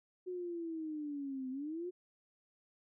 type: linear two-way sweep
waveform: sine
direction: down then up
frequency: 367.7 to 255.2 to 367.7 Hz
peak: -38 dBFS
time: 0.26-1.91 s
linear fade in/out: 20 ms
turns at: 1.5 s
effects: none